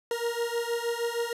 40% pulse beating tone pair, 466.2 / 472.6 Hz, A#4 / A#4, 0 / +24 cents, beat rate 6.4 Hz, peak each -30 dBFS, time 0.11-1.33 s, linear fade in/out 2 ms, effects resampled to 32000 Hz + 11-bit

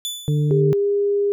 sawtooth tone with exponential decay, 3481 Hz, A7, 19 cents flat, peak -19 dBFS, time 0.05-0.61 s, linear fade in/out 0 ms, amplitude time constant 120 ms
harmonic tone, 148.5 Hz, D3, 20 cents sharp, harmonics 1 / 2 / 3, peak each -16 / -29 / -29 dBFS, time 0.28-0.73 s, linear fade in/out 0 ms
sine tone with pitch glide, 402.2 to 405.2 Hz, G4 to G#4, +44 to -43 cents, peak -16 dBFS, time 0.51-1.32 s, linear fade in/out 0 ms, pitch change +13 cents, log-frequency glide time 0.78-0.86 s
effects none

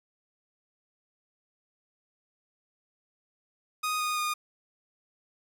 sawtooth tone with pitch steps, 1244.5 / 1233.8 / 1223.1 Hz, D#6 / D#6 / D#6, 0 / -15 / -30 cents, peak -24 dBFS, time 3.83-4.34 s, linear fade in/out 10 ms, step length 170 ms, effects none

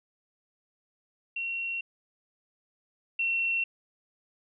sine tone pair in turn, 2733 / 2717 Hz, F7 / F7, -38 / -48 cents, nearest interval unison, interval 10 cents, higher first, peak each -30 / -25 dBFS, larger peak second, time 1.36-1.81 / 3.19-3.64 s, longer neither, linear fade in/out 5 ms, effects none

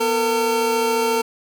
25% pulse tone pair together, 243.3 / 452.4 Hz, B3 / A4, -26 / +48 cents, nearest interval major seventh, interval 1074 cents, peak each -23 / -14 dBFS, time 0-1.22 s, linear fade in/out 10 ms, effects none

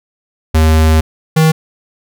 square tone pair in turn, 79.1 / 158.6 Hz, D#2 / D#3, +29 / +33 cents, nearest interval octave, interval 1204 cents, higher second, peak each -7 dBFS, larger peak neither, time 0.54-1.01 / 1.36-1.52 s, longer first, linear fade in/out 10 ms, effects none

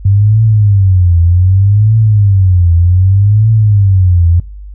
sine tone with vibrato, 97 Hz, G2, 18 cents flat, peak -4 dBFS, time 0.05-4.4 s, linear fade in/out 5 ms, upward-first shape triangle, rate 0.65 Hz, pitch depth 250 cents each way, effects noise-tail reverb RT60 0.4 s tail -26 dB re dry + added 50 Hz sine -25 dBFS peak until 4.74 s

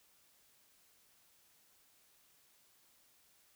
silence, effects white hiss -69 dBFS RMS until 3.55 s

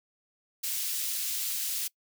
white high-pass noise, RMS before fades -32 dBFS, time 0.63-1.88 s, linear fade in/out 10 ms, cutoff 3100 Hz, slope 12 dB/octave, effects noise-tail reverb RT60 0.1 s tail -23 dB re dry

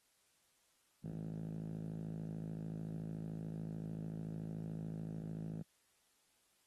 5% pulse tone with band-pass filter, 53.6 Hz, A1, 45 cents flat, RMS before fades -44 dBFS, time 1.04-5.63 s, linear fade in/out 5 ms, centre 170 Hz, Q 3.9, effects white hiss -75 dBFS RMS until 6.66 s + AAC 32 kbps

